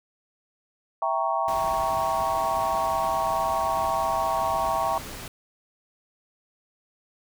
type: chord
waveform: sine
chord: E diminished seventh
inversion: none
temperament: equal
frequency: 659.3 / 784 / 932.3 / 1108.7 Hz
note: E5 / G5 / Bb5 / Db6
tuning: 0 / 0 / 0 / 0 cents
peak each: -28 dBFS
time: 1.02-4.98 s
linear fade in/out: 2 ms
type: noise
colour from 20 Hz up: pink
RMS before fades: -38 dBFS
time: 1.48-5.28 s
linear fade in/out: 2 ms
effects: none